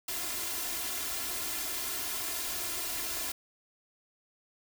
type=noise with comb filter; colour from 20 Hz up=white; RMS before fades=-35 dBFS; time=0.08-3.32 s; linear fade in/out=5 ms; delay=2.9 ms; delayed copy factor=+0.95; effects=none